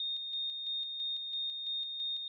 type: tone with tremolo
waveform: sine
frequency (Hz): 3681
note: A#7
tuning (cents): -23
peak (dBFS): -33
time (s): 0-2.28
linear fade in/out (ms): 2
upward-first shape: square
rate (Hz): 3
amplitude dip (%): 40
effects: none